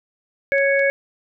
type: harmonic tone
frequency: 554.4 Hz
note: C#5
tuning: in tune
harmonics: 1 / 3 / 4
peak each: -17 / -21 / -21 dBFS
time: 0.52-0.9 s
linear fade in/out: 0 ms
type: clicks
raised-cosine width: 0.2 ms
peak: -23 dBFS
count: 2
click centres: 0.582 / 0.794 s
effects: none